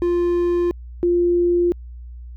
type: tone pair in turn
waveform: triangle / sine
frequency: 349.2 / 349.2 Hz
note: F4 / F4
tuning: 0 / 0 cents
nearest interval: unison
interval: 0 cents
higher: neither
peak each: -14 dBFS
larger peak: neither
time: 0.02-0.71 / 1.03-1.72 s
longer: neither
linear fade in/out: 0 ms
effects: added 60 Hz sine -33 dBFS peak until 2.36 s